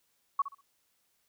sine tone with echo, 1117 Hz, C#6, 13 cents sharp, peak -23 dBFS, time 0.39-0.42 s, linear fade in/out 5 ms, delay 64 ms, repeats 3, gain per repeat -12 dB, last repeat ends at 0.612 s, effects white hiss -74 dBFS RMS until 1.28 s

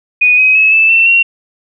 sine tone with pitch steps, 2477 / 2528 / 2579 / 2632 / 2686 / 2740 Hz, D#7 / D#7 / E7 / E7 / E7 / F7, -8 / +27 / -39 / -3 / +32 / -34 cents, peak -5 dBFS, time 0.21-1.23 s, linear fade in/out 10 ms, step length 170 ms, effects none

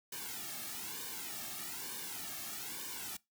white noise with flanger, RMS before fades -43 dBFS, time 0.12-3.17 s, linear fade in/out 5 ms, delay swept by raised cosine 1.5 to 2.06 ms, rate 1.1 Hz, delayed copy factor -1, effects noise-tail reverb RT60 0.2 s tail -22 dB re dry

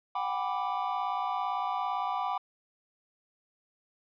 triangle chord, G major seventh, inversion third, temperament equal with one note detuned, 740 / 797.7 / 987.8 / 1174.7 Hz, F#5 / G5 / B5 / D6, 0 / +30 / 0 / 0 cents, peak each -33 dBFS, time 0.15-2.38 s, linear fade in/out 5 ms, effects resampled to 11025 Hz

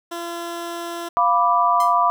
15% pulse tone, 341.2 Hz, F4, 40 cents flat, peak -21 dBFS, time 0.11-1.09 s, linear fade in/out 10 ms
sine chord, B diminished, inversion second, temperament equal, 698.5 / 987.8 / 1174.7 Hz, F5 / B5 / D6, 0 / 0 / 0 cents, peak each -20 / -18 / -18 dBFS, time 1.17-2.1 s, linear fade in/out 0 ms
5% pulse tone with exponential decay, 1040 Hz, C6, 11 cents flat, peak -17 dBFS, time 1.8-1.99 s, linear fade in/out 2 ms, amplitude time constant 40 ms
effects none

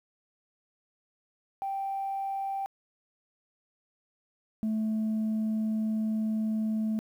sine tone pair in turn, 783 / 218.1 Hz, G5 / A3, -2 / -15 cents, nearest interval octave + minor seventh, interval 2213 cents, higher first, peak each -29 / -24 dBFS, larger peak second, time 1.62-2.66 / 4.63-6.99 s, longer second, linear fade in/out 0 ms, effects tanh soft clip ceiling -25 dBFS + 10-bit

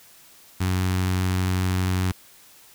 sawtooth tone with notch filter, 92.5 Hz, F#2, in tune, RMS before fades -23 dBFS, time 0.6-2.12 s, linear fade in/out 10 ms, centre 550 Hz, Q 1.1, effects white hiss -51 dBFS RMS until 2.74 s

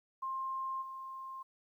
sine tone with level steps, 1059 Hz, C6, 21 cents sharp, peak -35 / -42 dBFS, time 0.22-1.43 s, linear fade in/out 10 ms, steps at 0.81 s, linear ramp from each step 20 ms, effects 12-bit

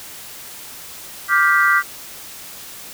sine chord, G dominant seventh, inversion second, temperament just, 1176 / 1411.2 / 1568 / 1960 Hz, D6 / F6 / G6 / B6, +2 / +18 / 0 / -14 cents, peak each -17 / -18 / -17 / -18 dBFS, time 1.28-1.83 s, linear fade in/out 50 ms, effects white hiss -36 dBFS RMS until 2.93 s

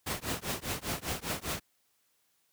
pink noise with tremolo, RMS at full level -31 dBFS, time 0.06-1.6 s, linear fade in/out 10 ms, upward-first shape triangle, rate 5 Hz, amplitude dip 100%, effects white hiss -73 dBFS RMS until 2.52 s + high-pass 60 Hz 12 dB/octave

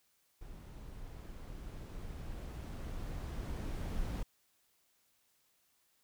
brown noise with level ramp, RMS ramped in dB -50 to -37 dBFS, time 0.41-4.23 s, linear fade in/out 5 ms, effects white hiss -74 dBFS RMS until 6.03 s

